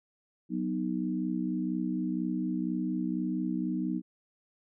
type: chord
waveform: sine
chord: B major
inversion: second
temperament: equal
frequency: 185 / 246.9 / 311.1 Hz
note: F#3 / B3 / D#4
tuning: 0 / 0 / 0 cents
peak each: -33 dBFS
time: 0.49-4.02 s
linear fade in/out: 50 ms
effects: none